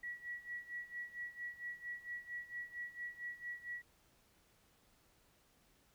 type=tone with tremolo; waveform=sine; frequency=1932 Hz; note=B6; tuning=39 cents flat; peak=-40 dBFS; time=0.03-3.82 s; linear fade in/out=5 ms; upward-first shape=sine; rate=4.4 Hz; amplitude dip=85%; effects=pink hiss -71 dBFS RMS until 5.94 s

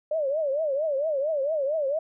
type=tone with vibrato; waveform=sine; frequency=587.3 Hz; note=D5; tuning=in tune; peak=-23 dBFS; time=0.11-1.99 s; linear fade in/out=5 ms; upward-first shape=triangle; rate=4.4 Hz; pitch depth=200 cents each way; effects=none

